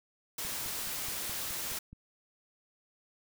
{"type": "noise", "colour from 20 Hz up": "white", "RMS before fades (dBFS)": -37, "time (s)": [0.38, 1.79], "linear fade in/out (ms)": 5}
{"type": "click train", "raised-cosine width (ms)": 5, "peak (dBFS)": -36, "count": 8, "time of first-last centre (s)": [0.45, 1.93], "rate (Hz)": 4.73}
{"effects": []}